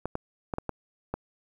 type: clicks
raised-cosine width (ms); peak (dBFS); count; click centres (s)
1; -16; 6; 0.056 / 0.154 / 0.538 / 0.584 / 0.693 / 1.14
effects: 9-bit